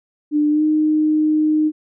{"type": "tone with pitch glide", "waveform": "sine", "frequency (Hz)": [298.2, 307.6], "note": ["D4", "D#4"], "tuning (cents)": [27, -20], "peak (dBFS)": -13, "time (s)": [0.31, 1.72], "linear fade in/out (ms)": 50, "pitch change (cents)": 53, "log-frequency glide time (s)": [0.5, 0.63], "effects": []}